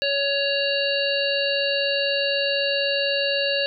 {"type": "harmonic tone", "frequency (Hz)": 559, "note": "C#5", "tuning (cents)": 14, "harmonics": [1, 3, 5, 7, 8], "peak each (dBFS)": [-24, -29, -25, -29, -29], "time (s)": [0.02, 3.66], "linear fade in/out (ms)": 0, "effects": []}